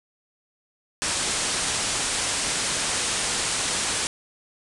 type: low-pass noise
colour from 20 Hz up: white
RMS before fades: -26 dBFS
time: 1.02-4.07 s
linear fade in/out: 0 ms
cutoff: 9800 Hz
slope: 96 dB/octave
effects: none